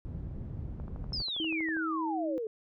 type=low-pass noise; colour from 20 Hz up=white; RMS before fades=-39 dBFS; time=0.05-1.22 s; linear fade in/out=0 ms; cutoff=110 Hz; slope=12 dB/octave
type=click train; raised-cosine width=1 ms; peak=-34 dBFS; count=13; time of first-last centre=0.8-1.768 s; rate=12.4 Hz
type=exponential sweep; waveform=sine; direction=down; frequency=5300 to 422.8 Hz; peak=-32 dBFS; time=1.13-2.47 s; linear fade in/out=2 ms
type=tone; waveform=sine; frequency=320.8 Hz; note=E4; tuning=47 cents flat; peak=-32 dBFS; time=1.4-2.38 s; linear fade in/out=0 ms
effects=none